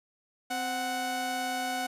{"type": "tone pair together", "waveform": "sawtooth", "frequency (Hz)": [259.4, 740], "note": ["C4", "F#5"], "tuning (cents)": [-15, 0], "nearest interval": "octave + tritone", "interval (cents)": 1815, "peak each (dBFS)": [-33, -27], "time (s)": [0.5, 1.87], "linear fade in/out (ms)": 10, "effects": ["resampled to 32000 Hz"]}